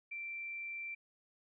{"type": "tone", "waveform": "sine", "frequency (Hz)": 2349, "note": "D7", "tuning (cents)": 0, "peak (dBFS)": -40, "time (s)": [0.11, 0.95], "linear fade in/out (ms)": 10, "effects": []}